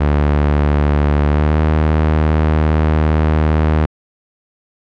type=tone with pitch glide; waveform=sawtooth; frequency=73.3 to 77.52 Hz; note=D2 to D#2; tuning=-3 to -6 cents; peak=-7 dBFS; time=0-3.86 s; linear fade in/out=10 ms; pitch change=+97 cents; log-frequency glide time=1.28-1.6 s; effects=low-pass 2000 Hz 12 dB/octave